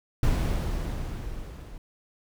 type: noise with level ramp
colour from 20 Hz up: brown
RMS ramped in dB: -22 to -42 dBFS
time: 0.23-1.78 s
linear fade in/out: 2 ms
effects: none